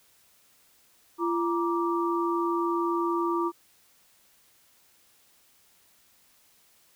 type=tone cluster; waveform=sine; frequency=341.5 / 945 / 1172 Hz; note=F4 / A#5 / D6; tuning=-39 / +23 / -4 cents; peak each=-26 / -32 / -30 dBFS; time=1.18-3.52 s; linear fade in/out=50 ms; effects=white hiss -62 dBFS RMS until 6.95 s